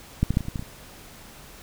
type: clicks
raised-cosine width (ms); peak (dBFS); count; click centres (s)
5; -7 / -10 / -25 / -7 / -19 / -30 / -17 / -16 / -18 / -27; 10; 0.23 / 0.306 / 0.34 / 0.371 / 0.407 / 0.453 / 0.484 / 0.558 / 0.594 / 0.625
effects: pink hiss -46 dBFS RMS until 1.62 s